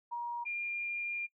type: tone pair in turn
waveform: sine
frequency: 950 / 2402 Hz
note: A#5 / D7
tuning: +33 / +38 cents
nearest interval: octave + major third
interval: 1605 cents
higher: second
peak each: -34 / -34 dBFS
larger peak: neither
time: 0.11-0.45 / 0.45-1.27 s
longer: second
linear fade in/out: 20 ms
effects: noise-tail reverb RT60 0.1 s tail -17 dB re dry